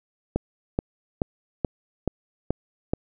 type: click train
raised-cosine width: 2 ms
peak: -9 dBFS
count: 7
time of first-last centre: 0.36-2.935 s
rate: 2.33 Hz
effects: none